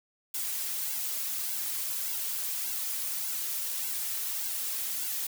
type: noise with flanger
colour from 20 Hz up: blue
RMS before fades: -33 dBFS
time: 0.34-5.27 s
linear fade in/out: 5 ms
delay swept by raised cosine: 1.6 to 4.2 ms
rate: 1.7 Hz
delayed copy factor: -1
effects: none